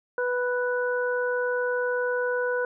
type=harmonic tone; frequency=493.9 Hz; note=B4; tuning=in tune; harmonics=1 / 2 / 3; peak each=-25 / -34 / -29 dBFS; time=0.18-2.65 s; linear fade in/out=2 ms; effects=none